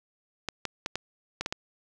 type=clicks; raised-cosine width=0.2 ms; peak=-13 dBFS; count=7; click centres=0.487 / 0.653 / 0.861 / 0.956 / 1.41 / 1.461 / 1.525 s; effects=none